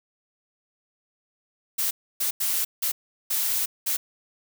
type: noise bursts at uneven times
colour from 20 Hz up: blue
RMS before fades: -25 dBFS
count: 6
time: 1.78-1.91 / 2.2-2.31 / 2.4-2.65 / 2.82-2.92 / 3.3-3.66 / 3.86-3.97 s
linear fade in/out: 10 ms
effects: none